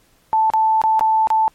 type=tone with dropouts; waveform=sine; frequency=880 Hz; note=A5; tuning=in tune; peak=-12 dBFS; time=0.33-1.48 s; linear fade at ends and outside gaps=0 ms; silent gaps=0.501-0.536 / 0.816-0.838 / 0.994-1.009 / 1.272-1.303 s; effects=pink hiss -57 dBFS RMS until 1.54 s + MP3 64 kbps